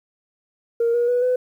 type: tone with pitch steps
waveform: sine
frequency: 466.2 / 477.9 / 489.9 / 502.3 Hz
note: A#4 / A#4 / B4 / B4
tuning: 0 / +43 / -14 / +29 cents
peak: -15 dBFS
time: 0.8-1.36 s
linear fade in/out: 5 ms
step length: 140 ms
effects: tanh soft clip ceiling -13 dBFS + 9-bit